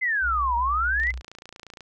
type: exponential two-way sweep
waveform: sine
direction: down then up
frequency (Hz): 2093 to 927 to 2093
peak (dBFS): -21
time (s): 0.01-1.12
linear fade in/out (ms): 20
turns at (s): 0.56
type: tone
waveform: sine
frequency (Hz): 61.9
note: B1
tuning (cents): +5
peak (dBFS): -29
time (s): 0.21-1.22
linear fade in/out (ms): 50
type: click train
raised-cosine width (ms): 0.2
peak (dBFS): -25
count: 24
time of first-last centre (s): 1-1.807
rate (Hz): 28.5
effects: none